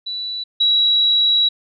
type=tone pair in turn; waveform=sine; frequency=3951 / 3888 Hz; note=B7 / B7; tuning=0 / -28 cents; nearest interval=unison; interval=28 cents; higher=first; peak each=-23 / -12 dBFS; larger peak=second; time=0.06-0.44 / 0.6-1.49 s; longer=second; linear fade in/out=10 ms; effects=none